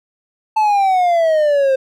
triangle exponential sweep, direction down, 880 to 523.3 Hz, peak -9 dBFS, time 0.56-1.76 s, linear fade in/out 10 ms, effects none

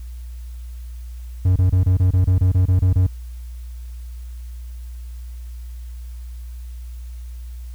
triangle tone bursts, 92 Hz, F#2, 9 cents flat, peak -10 dBFS, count 12, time 1.45-3.067 s, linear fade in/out 5 ms, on 110 ms, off 27 ms, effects added 60 Hz sine -30 dBFS peak until 7.74 s + white hiss -54 dBFS RMS until 7.74 s

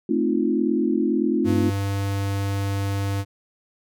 sine chord, F dominant seventh, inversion first, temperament equal, 220 / 261.6 / 311.1 / 349.2 Hz, A3 / C4 / Eb4 / F4, 0 / 0 / 0 / 0 cents, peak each -24 dBFS, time 0.09-1.7 s, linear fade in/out 5 ms
square tone, 99.1 Hz, G2, 19 cents sharp, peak -23 dBFS, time 1.44-3.25 s, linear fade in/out 50 ms
effects none

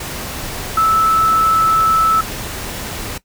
sine tone in noise, 1311 Hz, E6, 10 cents flat, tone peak -10 dBFS, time 0.77-2.21 s, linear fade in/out 5 ms, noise pink, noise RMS -26 dBFS, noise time 0-3.18 s, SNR +13 dB, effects noise-tail reverb RT60 0.1 s tail -17 dB re dry

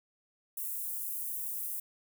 white high-pass noise, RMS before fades -37 dBFS, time 0.57-1.8 s, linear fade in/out 5 ms, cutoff 10000 Hz, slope 24 dB/octave, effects none

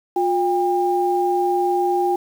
sine tone pair together, 355.9 / 801 Hz, F4 / G5, +33 / +37 cents, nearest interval octave + major second, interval 1404 cents, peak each -19 / -19 dBFS, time 0.16-2.16 s, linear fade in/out 5 ms, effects 7-bit

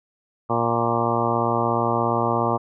harmonic tone with a mistuned harmonic, 117.1 Hz, A#2, 8 cents sharp, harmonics 1 / 2 / 3 / 4 / 5 / 6 / 7 / 8 / 9 / 10, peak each -28 / -28 / -28 / -28 / -28 / -28 / -28 / -28 / -28 / -28 dBFS, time 0.49-2.58 s, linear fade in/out 20 ms, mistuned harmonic 9, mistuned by +17 cents, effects none

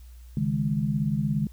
sine chord, C# suspended second, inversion none, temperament equal, 138.59 / 155.56 / 207.7 Hz, C#3 / D#3 / G#3, 0 / 0 / 0 cents, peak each -28 / -27 / -27 dBFS, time 0.37-1.47 s, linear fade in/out 2 ms, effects added 60 Hz sine -43 dBFS peak until 1.52 s + white hiss -61 dBFS RMS until 1.52 s

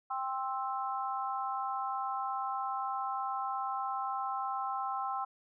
harmonic tone, 263.2 Hz, C4, 10 cents sharp, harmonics 3 / 4 / 5, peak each -36 / -37 / -38 dBFS, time 0.1-5.25 s, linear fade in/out 10 ms, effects none

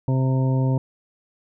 harmonic tone, 131.3 Hz, C3, 6 cents sharp, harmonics 1 / 2 / 3 / 4 / 5 / 7, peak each -18 / -26 / -33 / -32 / -37 / -35 dBFS, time 0.08-0.78 s, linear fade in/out 2 ms, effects none

